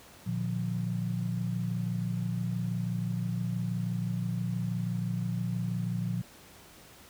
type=tone cluster; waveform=sine; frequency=118 / 151 / 177 Hz; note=A#2 / D3 / F3; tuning=+22 / +48 / +23 cents; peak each=-32 / -38 / -32 dBFS; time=0.26-6.22 s; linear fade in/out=10 ms; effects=pink hiss -53 dBFS RMS until 7.09 s + high-pass 60 Hz 12 dB/octave